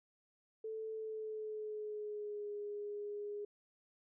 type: tone with pitch glide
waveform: sine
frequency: 440 to 412.9 Hz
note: A4 to G#4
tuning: 0 to -10 cents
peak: -40 dBFS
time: 0.64-3.45 s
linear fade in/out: 5 ms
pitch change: -110 cents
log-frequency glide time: 0.93-2.51 s
effects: none